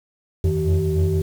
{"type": "tone cluster", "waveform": "sine", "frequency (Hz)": [83.7, 87.4, 90.6, 159.1, 383.8], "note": ["E2", "F2", "F#2", "D#3", "G4"], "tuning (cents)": [27, 2, -36, 39, -37], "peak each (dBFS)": -22, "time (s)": [0.44, 1.22], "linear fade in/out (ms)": 5, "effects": ["tanh soft clip ceiling -11 dBFS", "7-bit"]}